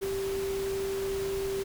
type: tone in noise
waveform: sine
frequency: 390 Hz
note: G4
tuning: 9 cents flat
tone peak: -29 dBFS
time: 0.01-1.64 s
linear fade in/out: 20 ms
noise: pink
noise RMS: -40 dBFS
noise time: 0.01-1.64 s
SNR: +8 dB
effects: none